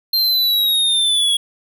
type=linear sweep; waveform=square; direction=down; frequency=4186 to 3322 Hz; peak=-14 dBFS; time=0.13-1.37 s; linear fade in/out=5 ms; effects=none